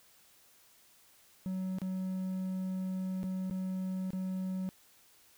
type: tone with dropouts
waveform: triangle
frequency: 187.1 Hz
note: F#3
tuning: 20 cents sharp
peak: -31 dBFS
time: 1.46-4.69 s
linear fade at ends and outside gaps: 0 ms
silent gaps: 1.785-1.817 / 3.231-3.24 / 3.499-3.51 / 4.105-4.132 s
effects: white hiss -63 dBFS RMS until 5.37 s